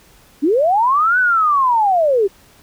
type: linear two-way sweep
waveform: sine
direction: up then down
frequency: 261.6 to 1522 to 371.2 Hz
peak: -11 dBFS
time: 0.42-2.28 s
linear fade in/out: 20 ms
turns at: 1.19 s
effects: pink hiss -49 dBFS RMS until 2.62 s